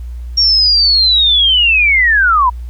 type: linear sweep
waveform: sine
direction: down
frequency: 5588 to 947 Hz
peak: -7 dBFS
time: 0.37-2.5 s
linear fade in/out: 10 ms
effects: added 60 Hz sine -22 dBFS peak until 2.69 s + pink hiss -51 dBFS RMS until 2.69 s